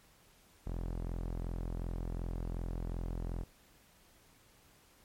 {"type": "tone with low-pass filter", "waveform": "sawtooth", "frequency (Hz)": 42.71, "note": "F1", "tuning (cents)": -38, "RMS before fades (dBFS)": -38, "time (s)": [0.66, 3.44], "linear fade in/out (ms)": 10, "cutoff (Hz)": 890, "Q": 0.56, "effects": ["pink hiss -64 dBFS RMS until 5.04 s", "MP3 64 kbps"]}